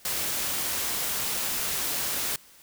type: noise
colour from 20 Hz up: white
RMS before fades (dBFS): -29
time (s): 0.05-2.36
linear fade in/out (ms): 2
effects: white hiss -54 dBFS RMS until 2.62 s